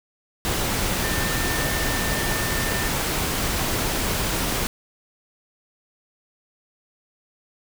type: tone in noise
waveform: sine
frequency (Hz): 1796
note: A6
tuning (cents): +35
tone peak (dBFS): -30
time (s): 1.04-2.88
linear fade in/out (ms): 0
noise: pink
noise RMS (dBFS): -24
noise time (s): 0.45-4.67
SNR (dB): -9
effects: none